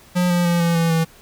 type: tone with pitch steps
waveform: square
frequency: 178.7 / 175.53 / 172.41 / 169.35 / 166.35 / 163.4 Hz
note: F3 / F3 / F3 / E3 / E3 / E3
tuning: +40 / +9 / -22 / +47 / +16 / -15 cents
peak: -16 dBFS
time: 0.15-1.05 s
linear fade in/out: 20 ms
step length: 150 ms
effects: pink hiss -48 dBFS RMS until 1.21 s